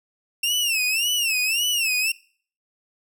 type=tone with vibrato; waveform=sawtooth; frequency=2714 Hz; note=E7; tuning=50 cents sharp; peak=-17 dBFS; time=0.43-2.12 s; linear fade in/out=5 ms; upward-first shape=sine; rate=1.8 Hz; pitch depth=160 cents each way; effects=noise-tail reverb RT60 0.5 s tail -23 dB re dry